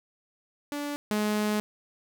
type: tone pair in turn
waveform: sawtooth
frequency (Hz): 290 / 211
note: D4 / G#3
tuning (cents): -22 / +28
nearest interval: tritone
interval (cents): 550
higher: first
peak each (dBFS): -27 / -21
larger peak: second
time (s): 0.72-0.96 / 1.11-1.6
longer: second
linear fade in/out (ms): 0
effects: none